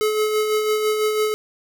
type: tone with tremolo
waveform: square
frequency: 428.6 Hz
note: A4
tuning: 45 cents flat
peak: -17 dBFS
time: 0.01-1.34 s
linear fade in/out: 0 ms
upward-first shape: sine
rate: 6 Hz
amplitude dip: 40%
effects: none